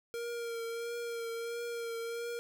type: tone with vibrato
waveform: square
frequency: 466.2 Hz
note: A#4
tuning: in tune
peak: -37 dBFS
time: 0.14-2.39 s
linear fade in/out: 0 ms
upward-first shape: triangle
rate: 1.5 Hz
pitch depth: 28 cents each way
effects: none